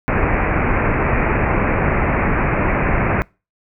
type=low-pass noise; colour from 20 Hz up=pink; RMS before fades=-17 dBFS; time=0.08-3.22 s; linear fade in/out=0 ms; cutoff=2500 Hz; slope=96 dB/octave; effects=noise-tail reverb RT60 0.3 s tail -25 dB re dry